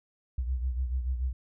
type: beating tone pair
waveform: sine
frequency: 62.6 / 69.5 Hz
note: B1 / C#2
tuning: +24 / +5 cents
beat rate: 6.9 Hz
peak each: -28 / -36 dBFS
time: 0.38-1.33 s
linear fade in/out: 5 ms
effects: none